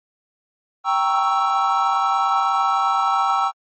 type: chord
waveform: triangle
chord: G diminished seventh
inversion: none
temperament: equal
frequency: 784 / 932.3 / 1108.7 / 1318.5 Hz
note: G5 / Bb5 / Db6 / Fb6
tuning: 0 / 0 / 0 / 0 cents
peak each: -19 / -23 / -22 / -18 dBFS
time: 0.84-3.52 s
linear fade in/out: 50 ms
effects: MP3 32 kbps